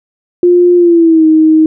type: tone with pitch glide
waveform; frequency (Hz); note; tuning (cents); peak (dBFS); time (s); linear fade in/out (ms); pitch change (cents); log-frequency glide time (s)
sine; 353.3 to 314.8; F4 to D#4; +20 to +20; -3; 0.43-1.66; 2; -200; 0.76-1.26
effects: none